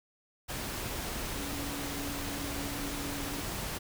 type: tone in noise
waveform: sine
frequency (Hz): 283.2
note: C#4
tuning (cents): +37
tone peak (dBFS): -40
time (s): 1.35-3.42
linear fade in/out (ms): 20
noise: pink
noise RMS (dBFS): -37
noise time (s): 0.48-3.79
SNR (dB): -6
effects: none